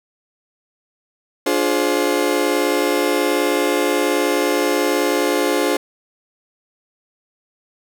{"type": "chord", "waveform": "35% pulse", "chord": "D half-diminished seventh", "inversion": "none", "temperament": "just", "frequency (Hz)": [293.7, 352.4, 422.9, 528.6], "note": ["D4", "F4", "Ab4", "C5"], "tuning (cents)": [0, 16, 31, 18], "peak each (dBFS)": -20, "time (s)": [1.46, 5.77], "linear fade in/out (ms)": 5, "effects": []}